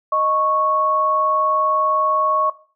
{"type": "tone pair together", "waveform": "sine", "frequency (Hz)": [620.2, 1105], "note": ["D#5", "C#6"], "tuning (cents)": [-6, -6], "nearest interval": "minor seventh", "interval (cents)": 1000, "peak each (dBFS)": [-22, -16], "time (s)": [0.12, 2.5], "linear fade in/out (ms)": 5, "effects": ["noise-tail reverb RT60 0.4 s tail -17 dB re dry"]}